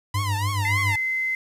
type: tone with vibrato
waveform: sawtooth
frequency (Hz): 987.8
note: B5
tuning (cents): 0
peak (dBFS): -23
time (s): 0.14-0.96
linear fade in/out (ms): 5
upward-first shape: triangle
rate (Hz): 3.4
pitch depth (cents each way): 220
type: tone with tremolo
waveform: triangle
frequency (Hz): 100.1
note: G2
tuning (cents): +37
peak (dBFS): -19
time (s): 0.14-0.96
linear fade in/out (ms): 10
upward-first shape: sine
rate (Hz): 7.1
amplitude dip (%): 50
type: tone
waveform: sine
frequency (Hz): 2059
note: C7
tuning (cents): -28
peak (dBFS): -22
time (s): 0.65-1.35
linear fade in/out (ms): 2
effects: resampled to 32000 Hz + 8-bit